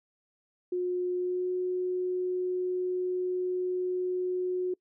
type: tone with pitch glide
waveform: sine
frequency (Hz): 360 to 364.6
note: F#4 to F#4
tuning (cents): -47 to -25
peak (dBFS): -27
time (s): 0.72-4.74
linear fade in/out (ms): 5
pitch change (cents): +22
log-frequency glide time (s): 1.17-1.5
effects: noise-tail reverb RT60 0.1 s tail -25 dB re dry